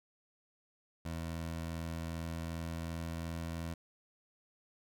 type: tone with pitch glide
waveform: 20% pulse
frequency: 82.41 to 83.03 Hz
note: E2 to E2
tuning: 0 to +13 cents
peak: -33 dBFS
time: 1.05-3.74 s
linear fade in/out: 5 ms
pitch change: +13 cents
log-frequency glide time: 1.83-3.55 s
effects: none